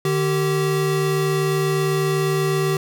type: tone pair together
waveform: square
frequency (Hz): 151.3 / 385.9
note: D#3 / G4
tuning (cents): -48 / -27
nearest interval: octave + major third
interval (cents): 1621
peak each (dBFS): -22 / -21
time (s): 0.05-2.77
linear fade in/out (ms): 2
effects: none